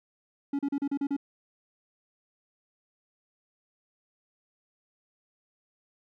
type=tone bursts; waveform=triangle; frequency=280.9 Hz; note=C#4; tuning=23 cents sharp; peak=-24 dBFS; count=7; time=0.53-1.166 s; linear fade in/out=5 ms; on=60 ms; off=36 ms; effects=none